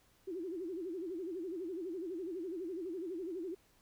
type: tone with vibrato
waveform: sine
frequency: 352.8 Hz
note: F4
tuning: 18 cents sharp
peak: -38 dBFS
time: 0.27-3.55 s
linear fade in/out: 10 ms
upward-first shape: sine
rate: 12 Hz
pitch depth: 170 cents each way
effects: pink hiss -69 dBFS RMS until 3.81 s